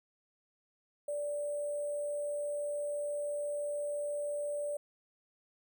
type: tone with sample-and-hold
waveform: sine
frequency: 583 Hz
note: D5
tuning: 13 cents flat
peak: -33 dBFS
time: 1.08-4.77 s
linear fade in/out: 5 ms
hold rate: 8820 Hz
effects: none